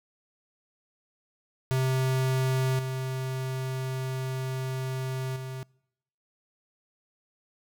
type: tone with level steps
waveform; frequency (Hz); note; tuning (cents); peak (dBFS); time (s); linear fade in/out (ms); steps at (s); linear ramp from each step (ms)
square; 130.81; C3; 0; -24 / -30 / -35; 1.71-5.63; 0; 2.79 / 5.36; 2
effects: noise-tail reverb RT60 0.8 s tail -26 dB re dry